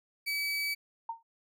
30% pulse tone, 2288 Hz, D7, 46 cents flat, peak -28 dBFS, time 0.26-0.75 s, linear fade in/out 20 ms
sine tone with exponential decay, 915 Hz, A#5, 32 cents flat, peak -30 dBFS, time 1.09-1.23 s, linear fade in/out 5 ms, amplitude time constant 29 ms
effects none

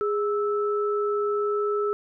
sine tone pair together, 413.3 / 1312.1 Hz, G#4 / E6, -8 / -8 cents, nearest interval octave + minor sixth, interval 2000 cents, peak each -23 / -29 dBFS, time 0.01-1.93 s, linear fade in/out 0 ms, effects none

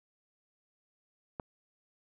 click, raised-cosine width 1 ms, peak -23 dBFS, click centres 1.398 s, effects none

